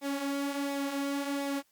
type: tone with flanger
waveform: sawtooth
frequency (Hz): 280.1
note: C#4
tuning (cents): +18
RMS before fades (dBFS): -33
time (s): 0.01-1.63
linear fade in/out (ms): 50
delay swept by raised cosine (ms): 0.65 to 6.05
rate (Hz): 1.4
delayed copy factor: -0.5
effects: white hiss -70 dBFS RMS until 1.71 s + Opus 48 kbps